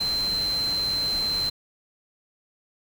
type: tone in noise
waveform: sine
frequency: 4101 Hz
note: C8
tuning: 36 cents flat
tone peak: -23 dBFS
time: 0-1.5 s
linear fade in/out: 10 ms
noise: pink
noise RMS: -36 dBFS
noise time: 0-1.5 s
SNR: +10 dB
effects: none